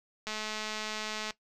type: click train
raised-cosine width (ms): 0.2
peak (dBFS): -19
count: 224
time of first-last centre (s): 0.27-1.307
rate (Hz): 215
effects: noise-tail reverb RT60 0.1 s tail -17 dB re dry